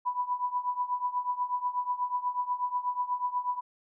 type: tone with tremolo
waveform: sine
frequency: 989 Hz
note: B5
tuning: 2 cents sharp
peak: -24 dBFS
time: 0.05-3.61 s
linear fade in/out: 20 ms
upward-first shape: triangle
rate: 8.2 Hz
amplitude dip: 90%
effects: none